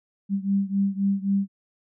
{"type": "beating tone pair", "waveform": "sine", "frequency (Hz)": [196, 199.8], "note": ["G3", "G3"], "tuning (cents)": [0, 33], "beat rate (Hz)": 3.8, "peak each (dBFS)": [-23, -25], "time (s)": [0.29, 1.48], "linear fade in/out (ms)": 50, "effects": []}